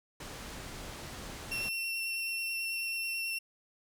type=low-pass noise; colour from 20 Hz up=pink; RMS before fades=-44 dBFS; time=0.2-1.69 s; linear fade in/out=5 ms; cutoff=9700 Hz; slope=12 dB/octave
type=tone with vibrato; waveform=35% pulse; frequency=2713 Hz; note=E7; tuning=49 cents sharp; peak=-31 dBFS; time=1.51-3.39 s; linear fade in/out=10 ms; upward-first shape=sine; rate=9.2 Hz; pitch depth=11 cents each way
effects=none